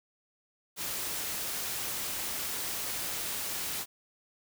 white noise, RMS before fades -35 dBFS, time 0.76-3.86 s, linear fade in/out 50 ms, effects none

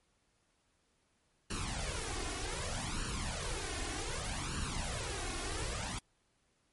pink noise with flanger, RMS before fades -38 dBFS, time 1.5-5.99 s, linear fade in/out 5 ms, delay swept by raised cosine 0.7 to 2.8 ms, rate 0.65 Hz, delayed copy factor +0.75, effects pink hiss -75 dBFS RMS until 6.72 s + MP3 48 kbps

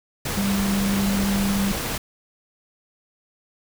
sine tone in noise, 198.1 Hz, G3, 18 cents sharp, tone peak -20 dBFS, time 0.37-1.72 s, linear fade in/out 5 ms, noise pink, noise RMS -27 dBFS, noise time 0.25-1.98 s, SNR +4 dB, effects none

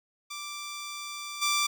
10% pulse tone with level steps, 1174.7 Hz, D6, in tune, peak -28 / -16 dBFS, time 0.3-1.67 s, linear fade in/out 10 ms, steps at 1.41 s, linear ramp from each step 20 ms, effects none

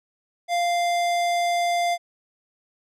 sine tone with hard clipping, 696 Hz, F5, 6 cents flat, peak -22 dBFS, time 0.48-1.98 s, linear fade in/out 50 ms, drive 18 dB, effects none

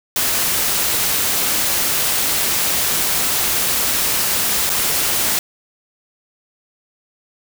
white noise with dropouts, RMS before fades -18 dBFS, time 0.16-5.39 s, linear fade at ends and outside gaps 1 ms, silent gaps 4.694-4.7 s, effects none

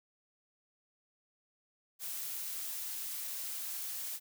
blue noise, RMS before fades -40 dBFS, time 1.99-4.2 s, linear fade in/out 50 ms, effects none

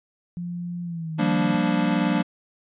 sine tone with pitch glide, 174.61 to 155.56 Hz, F3 to D#3, 0 to 0 cents, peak -28 dBFS, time 0.37-1.55 s, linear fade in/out 0 ms, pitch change -200 cents, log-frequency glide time 0.83-1.19 s
square chord, G minor seventh, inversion third, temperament equal, 174.61 / 196 / 233.1 / 293.7 Hz, F3 / G3 / Bb3 / D4, 0 / 0 / 0 / 0 cents, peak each -26 dBFS, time 1.18-2.23 s, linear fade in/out 20 ms
effects resampled to 8000 Hz

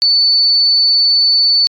sine tone, 4491 Hz, C#8, 22 cents sharp, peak -8 dBFS, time 0.02-1.67 s, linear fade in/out 0 ms, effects AAC 64 kbps

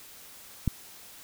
click, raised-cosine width 5 ms, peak -12 dBFS, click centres 0.677 s, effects white hiss -49 dBFS RMS until 1.23 s

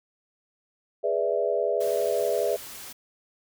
sine chord, E dominant seventh, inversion first, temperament equal, 415.3 / 493.9 / 587.3 / 659.3 Hz, G#4 / B4 / D5 / E5, 0 / 0 / 0 / 0 cents, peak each -28 dBFS, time 1.03-2.57 s, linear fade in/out 20 ms
white noise, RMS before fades -41 dBFS, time 1.8-2.93 s, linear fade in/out 10 ms
effects none

